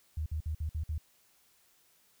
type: tone bursts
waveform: sine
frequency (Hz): 77.6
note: D#2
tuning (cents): -4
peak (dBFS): -31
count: 6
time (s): 0.17-0.981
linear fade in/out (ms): 5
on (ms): 91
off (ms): 53
effects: white hiss -67 dBFS RMS until 2.2 s